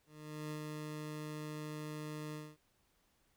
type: tone with ADSR envelope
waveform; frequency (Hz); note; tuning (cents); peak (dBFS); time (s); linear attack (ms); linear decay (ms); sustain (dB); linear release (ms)
20% pulse; 152.3; D#3; -37; -35; 0.06-2.57; 450; 77; -2; 230
effects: pink hiss -75 dBFS RMS until 3.36 s